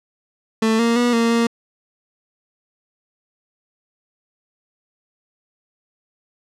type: tone with pitch steps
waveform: 30% pulse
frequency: 221.9 / 232.6 / 242 / 231.1 / 232.6 Hz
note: A3 / A#3 / B3 / A#3 / A#3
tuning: +15 / -4 / -35 / -15 / -4 cents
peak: -12 dBFS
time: 0.62-1.47 s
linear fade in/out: 5 ms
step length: 170 ms
effects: low-pass 8000 Hz 12 dB/octave